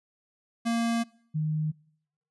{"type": "tone pair in turn", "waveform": ["square", "sine"], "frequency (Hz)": [231.7, 154.64], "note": ["A#3", "D#3"], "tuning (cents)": [-10, -10], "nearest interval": "perfect fifth", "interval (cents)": 700, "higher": "first", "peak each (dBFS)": -25, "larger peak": "neither", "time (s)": [[0.65, 1.04], [1.34, 1.72]], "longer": "first", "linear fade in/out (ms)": 20, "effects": ["noise-tail reverb RT60 0.7 s tail -25 dB re dry", "resampled to 24000 Hz"]}